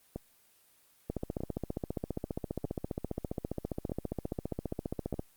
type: two click trains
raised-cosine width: 2 ms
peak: -20 / -23 dBFS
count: 62 / 5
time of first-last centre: 1.1-5.194 / 0.16-5.141 s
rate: 14.9 / 0.803 Hz
effects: white hiss -65 dBFS RMS until 5.36 s + Opus 24 kbps